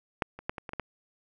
clicks, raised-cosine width 0.5 ms, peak -11 / -27 / -14 / -22 / -23 / -21 / -17 dBFS, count 7, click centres 0.222 / 0.39 / 0.495 / 0.582 / 0.692 / 0.734 / 0.797 s, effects none

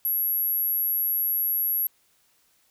sine tone, 11610 Hz, F#9, 34 cents flat, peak -22 dBFS, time 0.05-1.87 s, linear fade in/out 2 ms, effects white hiss -65 dBFS RMS until 2.7 s

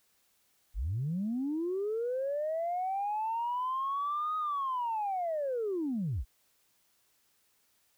sine linear two-way sweep, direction up then down, 38.89 to 1258 to 38.89 Hz, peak -29 dBFS, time 0.74-6.25 s, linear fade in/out 50 ms, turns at 4.37 s, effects tanh soft clip ceiling -26 dBFS + white hiss -71 dBFS RMS until 7.97 s

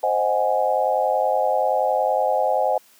sine chord, Ab dominant seventh, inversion first, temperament equal, 523.3 / 622.3 / 740 / 830.6 Hz, C5 / Eb5 / Gb5 / Ab5, 0 / 0 / 0 / 0 cents, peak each -23 dBFS, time 0.03-2.78 s, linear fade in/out 5 ms, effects white hiss -54 dBFS RMS until 2.99 s + high-pass 200 Hz 12 dB/octave

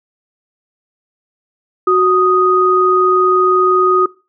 sine tone pair together, 370 / 1244.5 Hz, F#4 / D#6, 0 / 0 cents, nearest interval octave + major sixth, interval 2100 cents, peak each -11 dBFS, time 1.87-4.06 s, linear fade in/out 5 ms, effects noise-tail reverb RT60 0.3 s tail -21 dB re dry

